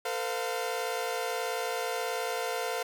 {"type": "tone cluster", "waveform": "sawtooth", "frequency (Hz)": [451.5, 510, 703], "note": ["A4", "C5", "F5"], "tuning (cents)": [45, -44, 11], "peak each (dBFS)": -31, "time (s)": [0.05, 2.83], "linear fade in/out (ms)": 5, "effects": []}